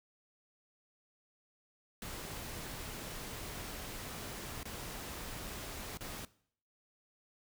pink noise with dropouts, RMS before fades -44 dBFS, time 2.02-6.25 s, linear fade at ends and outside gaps 1 ms, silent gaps 4.631-4.654 / 5.973-6.008 s, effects noise-tail reverb RT60 0.6 s tail -20 dB re dry

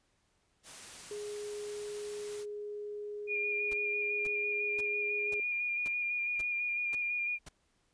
white noise, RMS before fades -48 dBFS, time 0.63-2.46 s, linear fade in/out 50 ms
sine tone, 415.3 Hz, G#4, in tune, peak -38 dBFS, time 1.11-5.4 s, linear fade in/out 2 ms
sine tone with vibrato, 2421 Hz, D#7, 48 cents flat, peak -31 dBFS, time 3.27-7.39 s, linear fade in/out 50 ms, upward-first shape square, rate 6 Hz, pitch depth 17 cents each way
pink noise bursts, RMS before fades -47 dBFS, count 8, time 3.71-7.488 s, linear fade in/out 5 ms, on 26 ms, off 510 ms
effects pink hiss -74 dBFS RMS until 7.93 s + resampled to 22050 Hz

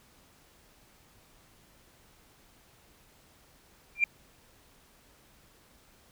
sine tone with exponential growth, 2376 Hz, D7, 20 cents sharp, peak -16 dBFS, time 3.95-4.04 s, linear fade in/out 2 ms, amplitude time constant 18 ms, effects tanh soft clip ceiling -13 dBFS + pink hiss -61 dBFS RMS until 6.11 s

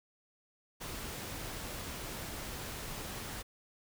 pink noise, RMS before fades -42 dBFS, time 0.8-3.43 s, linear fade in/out 20 ms, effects none

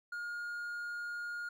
triangle tone, 1424 Hz, F6, 33 cents sharp, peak -36 dBFS, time 0.12-1.49 s, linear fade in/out 5 ms, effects none

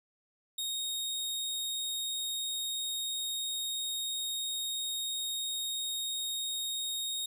sawtooth tone, 3729 Hz, A#7, in tune, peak -30 dBFS, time 0.58-7.26 s, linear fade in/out 5 ms, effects 12-bit

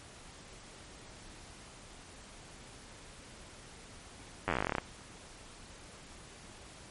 slowing click train, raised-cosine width 0.5 ms, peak -15 dBFS, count 17, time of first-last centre 4.48-4.783 s, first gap 10 ms, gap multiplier 1.08, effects pink hiss -52 dBFS RMS until 6.9 s + MP3 48 kbps

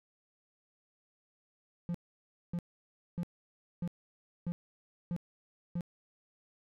triangle tone bursts, 173.3 Hz, F3, 13 cents flat, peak -30 dBFS, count 7, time 1.89-5.808 s, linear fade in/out 0 ms, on 54 ms, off 590 ms, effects none

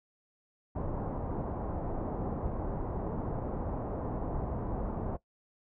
pink low-pass noise, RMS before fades -35 dBFS, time 0.75-5.17 s, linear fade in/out 10 ms, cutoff 920 Hz, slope 24 dB/octave, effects noise-tail reverb RT60 0.1 s tail -18 dB re dry

